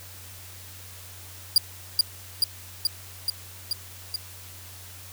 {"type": "tone with echo", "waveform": "40% pulse", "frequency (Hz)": 4809, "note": "D8", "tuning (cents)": 40, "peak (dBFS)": -12, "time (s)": [1.56, 1.58], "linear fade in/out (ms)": 2, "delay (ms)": 430, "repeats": 6, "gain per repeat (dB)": -2, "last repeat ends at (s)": 4.16, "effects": ["added 92 Hz sine -46 dBFS peak until 5.12 s", "white hiss -45 dBFS RMS until 5.12 s"]}